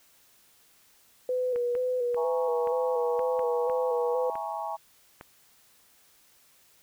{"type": "tone with vibrato", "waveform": "sine", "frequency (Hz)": 493.9, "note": "B4", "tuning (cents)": 0, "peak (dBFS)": -25, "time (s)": [1.29, 4.3], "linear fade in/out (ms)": 2, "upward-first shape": "square", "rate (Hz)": 2.1, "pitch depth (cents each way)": 35}
{"type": "clicks", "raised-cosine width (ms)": 0.5, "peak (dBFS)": -27, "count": 9, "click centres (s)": [1.56, 1.752, 2.145, 2.673, 3.193, 3.393, 3.698, 4.355, 5.211]}
{"type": "chord", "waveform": "sine", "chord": "A# half-diminished seventh", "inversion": "second", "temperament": "equal", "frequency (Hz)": [659.3, 830.6, 932.3, 1108.7], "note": ["E5", "G#5", "A#5", "C#6"], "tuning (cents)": [0, 0, 0, 0], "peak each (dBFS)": [-37, -34, -37, -39], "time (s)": [2.16, 4.77], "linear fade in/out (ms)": 20}
{"effects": ["white hiss -61 dBFS RMS until 6.82 s"]}